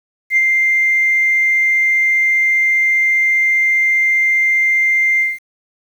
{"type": "tone with ADSR envelope", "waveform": "sine", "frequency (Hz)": 2095, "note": "C7", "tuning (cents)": 2, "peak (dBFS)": -7, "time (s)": [0.3, 5.39], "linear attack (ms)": 66, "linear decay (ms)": 37, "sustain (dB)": -3, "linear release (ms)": 190, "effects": ["tanh soft clip ceiling -5 dBFS", "7-bit"]}